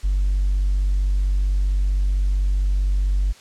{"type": "tone with hard clipping", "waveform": "sine", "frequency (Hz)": 47.77, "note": "G1", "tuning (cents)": -44, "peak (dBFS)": -17, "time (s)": [0.03, 3.33], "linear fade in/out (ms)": 20, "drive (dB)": 1, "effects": ["white hiss -47 dBFS RMS until 3.4 s", "low-pass 7000 Hz 12 dB/octave"]}